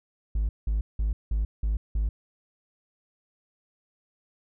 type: tone bursts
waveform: triangle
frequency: 52.8 Hz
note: G#1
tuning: 29 cents sharp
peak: -20 dBFS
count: 6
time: 0.35-2.09 s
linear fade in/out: 5 ms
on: 140 ms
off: 180 ms
effects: tanh soft clip ceiling -17 dBFS